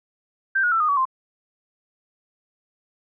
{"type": "tone with pitch steps", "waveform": "sine", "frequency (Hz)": [1568, 1446.2, 1333.8, 1230.2, 1134.7, 1046.5], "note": ["G6", "F#6", "E6", "D#6", "C#6", "C6"], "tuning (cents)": [0, -40, 20, -20, 40, 0], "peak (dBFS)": -17, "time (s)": [0.55, 1.054], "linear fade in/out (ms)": 10, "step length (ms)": 84, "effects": []}